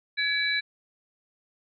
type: tone cluster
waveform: sine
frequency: 1686 / 2299 / 3963 Hz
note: G#6 / D7 / B7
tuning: +26 / -37 / +5 cents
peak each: -28 dBFS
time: 0.17-0.61 s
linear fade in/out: 20 ms
effects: none